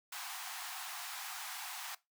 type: high-pass noise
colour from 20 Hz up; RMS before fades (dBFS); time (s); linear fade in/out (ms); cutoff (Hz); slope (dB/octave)
pink; -44; 0.12-1.95; 5; 720; 96
effects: noise-tail reverb RT60 0.2 s tail -19 dB re dry